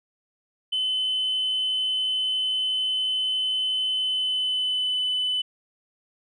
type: tone with pitch glide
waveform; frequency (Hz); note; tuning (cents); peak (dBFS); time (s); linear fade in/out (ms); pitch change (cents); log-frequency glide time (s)
sine; 3037 to 3007; F#7 to F#7; +44 to +27; -21; 0.72-5.42; 10; -17; 3.95-4.98
effects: tanh soft clip ceiling -19 dBFS